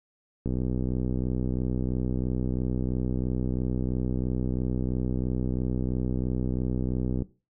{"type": "click train", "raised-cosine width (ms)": 3, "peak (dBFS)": -16, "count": 427, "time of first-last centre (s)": [0.46, 7.222], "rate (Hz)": 63, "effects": ["noise-tail reverb RT60 0.3 s tail -18 dB re dry"]}